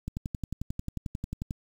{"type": "click train", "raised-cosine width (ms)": 5, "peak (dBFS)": -20, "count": 17, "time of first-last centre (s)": [0.08, 1.509], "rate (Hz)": 11.2, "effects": ["8-bit"]}